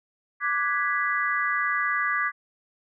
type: chord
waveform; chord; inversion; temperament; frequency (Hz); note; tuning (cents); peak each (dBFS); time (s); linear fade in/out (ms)
sine; G# half-diminished seventh; second; equal; 1174.7 / 1480 / 1661.2 / 1975.5; D6 / F#6 / G#6 / B6; 0 / 0 / 0 / 0; -27 / -33 / -27 / -28; 0.4-2.32; 50
effects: none